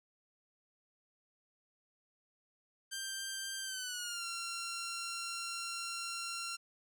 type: tone with pitch glide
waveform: 10% pulse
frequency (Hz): 1576 to 1372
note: G6 to F6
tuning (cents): +9 to -31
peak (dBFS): -30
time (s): 2.91-6.57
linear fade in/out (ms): 20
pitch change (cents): -240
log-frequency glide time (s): 3.63-4.25
effects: none